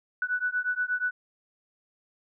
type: beating tone pair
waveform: sine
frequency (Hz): 1480 / 1488.4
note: F#6 / F#6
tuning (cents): 0 / +10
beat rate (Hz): 8.4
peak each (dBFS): -29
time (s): 0.22-1.11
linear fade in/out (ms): 2
effects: none